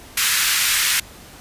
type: high-pass noise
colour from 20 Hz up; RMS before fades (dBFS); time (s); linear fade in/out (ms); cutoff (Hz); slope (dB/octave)
pink; -18; 0.17-1; 5; 1500; 24
effects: pink hiss -42 dBFS RMS until 1.4 s + resampled to 32000 Hz